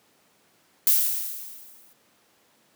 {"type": "noise with exponential decay", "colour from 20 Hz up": "violet", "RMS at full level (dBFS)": -17, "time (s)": [0.87, 1.93], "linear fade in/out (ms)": 1, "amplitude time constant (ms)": 230, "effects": ["pink hiss -62 dBFS RMS until 2.75 s", "high-pass 200 Hz 12 dB/octave"]}